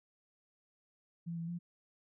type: tone with pitch steps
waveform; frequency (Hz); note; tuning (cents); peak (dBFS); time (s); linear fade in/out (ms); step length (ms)
sine; 169 / 166.7 / 172.9; E3 / E3 / F3; +43 / +20 / -17; -37; 1.26-1.59; 20; 110
effects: none